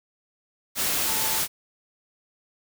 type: tone in noise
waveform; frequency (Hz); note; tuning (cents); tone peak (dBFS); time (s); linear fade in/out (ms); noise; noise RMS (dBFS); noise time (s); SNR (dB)
sine; 880; A5; 0; -35; 1.05-1.41; 50; white; -25; 0.75-1.48; -13
effects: none